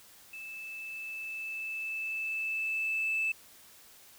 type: tone with level ramp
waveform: sine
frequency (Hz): 2629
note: E7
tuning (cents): -5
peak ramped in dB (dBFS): -41 to -26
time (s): 0.33-3.32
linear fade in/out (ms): 5
effects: tanh soft clip ceiling -24 dBFS + white hiss -56 dBFS RMS until 4.18 s